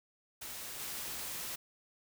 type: noise with level steps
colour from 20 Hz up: white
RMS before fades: -44 / -41 dBFS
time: 0.41-1.56 s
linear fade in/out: 10 ms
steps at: 0.79 s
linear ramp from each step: 10 ms
effects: none